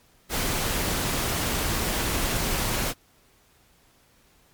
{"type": "noise", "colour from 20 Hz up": "pink", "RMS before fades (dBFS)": -26, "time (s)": [0.29, 2.94], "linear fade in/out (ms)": 50, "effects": ["pink hiss -60 dBFS RMS until 4.53 s", "MP3 96 kbps"]}